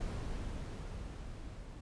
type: noise with level ramp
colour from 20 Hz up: brown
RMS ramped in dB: -38 to -48 dBFS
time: 0-1.81 s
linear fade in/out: 10 ms
effects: resampled to 22050 Hz